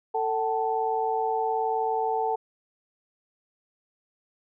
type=tone cluster; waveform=sine; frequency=445.5 / 758 / 877 Hz; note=A4 / F#5 / A5; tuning=+22 / +42 / -6 cents; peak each=-28 dBFS; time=0.14-2.36 s; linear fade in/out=10 ms; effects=none